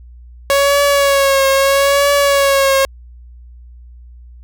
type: tone with vibrato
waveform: sawtooth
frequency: 555 Hz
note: C#5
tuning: 2 cents sharp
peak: -6 dBFS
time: 0.5-2.85 s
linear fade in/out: 0 ms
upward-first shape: triangle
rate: 0.77 Hz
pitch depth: 49 cents each way
effects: added 60 Hz sine -35 dBFS peak until 4.43 s